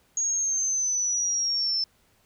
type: linear sweep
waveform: sine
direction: down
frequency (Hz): 6645 to 5290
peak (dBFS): -23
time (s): 0.17-1.84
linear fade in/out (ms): 2
effects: pink hiss -64 dBFS RMS until 2.25 s